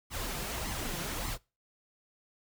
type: noise with flanger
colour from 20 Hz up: pink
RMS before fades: -36 dBFS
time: 0.1-1.38 s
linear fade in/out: 50 ms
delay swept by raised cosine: 0.94 to 5.84 ms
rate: 1.7 Hz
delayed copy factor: +0.65
effects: noise-tail reverb RT60 0.3 s tail -24 dB re dry